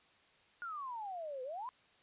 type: exponential two-way sweep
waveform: sine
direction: down then up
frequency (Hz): 1451 to 497.1 to 1047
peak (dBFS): -40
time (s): 0.62-1.69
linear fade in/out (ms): 0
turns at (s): 1.43
effects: white hiss -67 dBFS RMS until 2.02 s + resampled to 8000 Hz